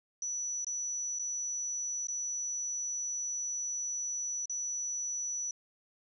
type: tone with dropouts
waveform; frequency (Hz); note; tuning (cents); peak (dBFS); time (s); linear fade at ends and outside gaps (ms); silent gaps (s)
sine; 5920; F#8; 0; -33; 0.22-5.51; 2; 0.646-0.667 / 1.188-1.194 / 2.071-2.084 / 4.457-4.496
effects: none